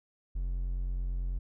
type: tone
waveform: triangle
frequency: 44.61 Hz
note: F1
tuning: 38 cents sharp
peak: -28 dBFS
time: 0.35-1.39 s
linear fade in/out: 10 ms
effects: none